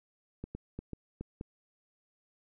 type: clicks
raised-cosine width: 3 ms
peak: -26 dBFS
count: 6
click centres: 0.44 / 0.55 / 0.79 / 0.933 / 1.21 / 1.411 s
effects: none